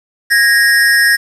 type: ring-modulated tone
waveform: square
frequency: 1760 Hz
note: A6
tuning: in tune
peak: -5 dBFS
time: 0.3-1.17 s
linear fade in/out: 20 ms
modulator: 112 Hz
effects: resampled to 32000 Hz + 7-bit